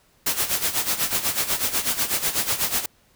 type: noise with tremolo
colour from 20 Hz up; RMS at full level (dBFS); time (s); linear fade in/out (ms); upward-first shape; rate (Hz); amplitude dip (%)
white; -21; 0.26-2.86; 5; sine; 8.1; 75
effects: pink hiss -60 dBFS RMS until 3.15 s